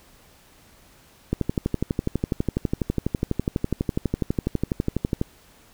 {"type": "click train", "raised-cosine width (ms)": 3, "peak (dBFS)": -9, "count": 48, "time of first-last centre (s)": [1.33, 5.214], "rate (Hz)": 12.1, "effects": ["pink hiss -54 dBFS RMS until 5.73 s"]}